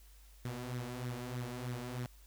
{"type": "tone with flanger", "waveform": "sawtooth", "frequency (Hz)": 123.47, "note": "B2", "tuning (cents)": 0, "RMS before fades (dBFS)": -41, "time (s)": [0.45, 2.06], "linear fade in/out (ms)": 0, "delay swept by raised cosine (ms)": [0.51, 5.21], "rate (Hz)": 3.2, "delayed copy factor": 0.6, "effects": ["added 50 Hz sine -56 dBFS peak until 2.26 s", "white hiss -65 dBFS RMS until 2.26 s"]}